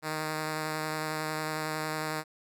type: tone with vibrato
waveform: 5% pulse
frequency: 155.56 Hz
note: D#3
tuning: in tune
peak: -20 dBFS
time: 0.02-2.24 s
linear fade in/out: 50 ms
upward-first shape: sine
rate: 11 Hz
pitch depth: 11 cents each way
effects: none